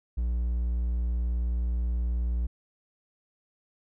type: tone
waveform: triangle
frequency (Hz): 59.4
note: A#1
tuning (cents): +33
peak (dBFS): -23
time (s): 0.17-2.47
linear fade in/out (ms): 10
effects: none